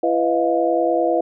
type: tone cluster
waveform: sine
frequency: 335.8 / 495.9 / 634 / 704 Hz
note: E4 / B4 / D#5 / F5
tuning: +32 / +7 / +32 / +14 cents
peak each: -21 dBFS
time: 0.03-1.21 s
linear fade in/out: 5 ms
effects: none